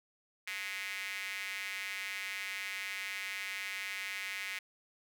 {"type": "tone with high-pass filter", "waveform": "square", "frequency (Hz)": 98, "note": "G2", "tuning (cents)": 0, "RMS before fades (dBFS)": -40, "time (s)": [0.47, 4.59], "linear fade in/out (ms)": 5, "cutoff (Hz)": 2100, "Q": 4, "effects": []}